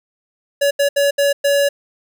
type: tone bursts at uneven times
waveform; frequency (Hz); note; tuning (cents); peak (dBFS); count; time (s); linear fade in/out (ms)
square; 566; C#5; +36; -13; 5; 0.61-0.71 / 0.79-0.89 / 0.96-1.11 / 1.18-1.33 / 1.44-1.69; 10
effects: none